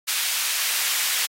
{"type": "high-pass noise", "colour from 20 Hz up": "pink", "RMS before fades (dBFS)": -24, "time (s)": [0.07, 1.27], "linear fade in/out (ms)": 20, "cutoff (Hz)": 2100, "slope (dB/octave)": 12, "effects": ["AAC 48 kbps"]}